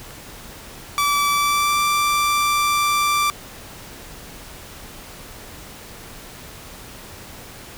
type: tone with pitch glide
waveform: sawtooth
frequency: 1156 to 1175.5 Hz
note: D6 to D6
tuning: -28 to +1 cents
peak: -13 dBFS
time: 0.98-3.3 s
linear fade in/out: 0 ms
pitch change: +29 cents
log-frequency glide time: 1.29-1.81 s
effects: pink hiss -39 dBFS RMS until 7.77 s